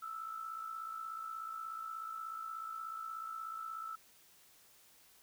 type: tone with amplitude modulation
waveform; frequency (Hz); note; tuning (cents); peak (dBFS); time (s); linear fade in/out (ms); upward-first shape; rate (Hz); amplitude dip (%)
sine; 1318.5; E6; 0; -38; 0.02-3.96; 10; sine; 56.6; 60
effects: white hiss -64 dBFS RMS until 5.22 s